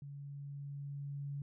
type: tone with level ramp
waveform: sine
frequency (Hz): 141.6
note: C#3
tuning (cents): +37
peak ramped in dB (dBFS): -45 to -38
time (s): 0.02-1.42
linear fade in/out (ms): 2
effects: none